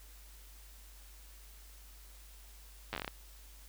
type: slowing click train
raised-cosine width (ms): 0.3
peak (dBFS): -21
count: 9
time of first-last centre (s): 2.93-3.078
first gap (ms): 9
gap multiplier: 1.2
effects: added 50 Hz sine -53 dBFS peak until 3.68 s + white hiss -59 dBFS RMS until 3.68 s